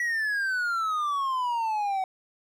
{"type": "exponential sweep", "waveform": "triangle", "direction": "down", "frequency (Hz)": [1945, 748], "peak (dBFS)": -23, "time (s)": [0, 2.04], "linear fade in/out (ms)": 2, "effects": []}